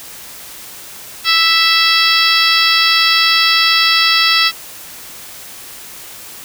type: harmonic tone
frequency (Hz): 659.3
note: E5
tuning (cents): 0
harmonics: 2 / 3 / 4 / 5 / 6 / 7 / 8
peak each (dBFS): -17 / -17 / -17 / -17 / -17 / -17 / -17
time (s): 1.24-4.52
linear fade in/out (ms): 50
effects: white hiss -33 dBFS RMS until 6.44 s